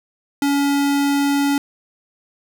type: tone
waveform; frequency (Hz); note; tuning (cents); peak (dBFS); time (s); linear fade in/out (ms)
square; 282.4; C#4; +32; -16; 0.42-1.58; 2
effects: none